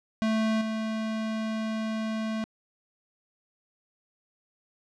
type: tone with level steps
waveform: square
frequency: 220 Hz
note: A3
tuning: in tune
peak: -24 / -29 dBFS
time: 0.22-2.44 s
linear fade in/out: 0 ms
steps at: 0.61 s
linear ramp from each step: 5 ms
effects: low-pass 5000 Hz 12 dB/octave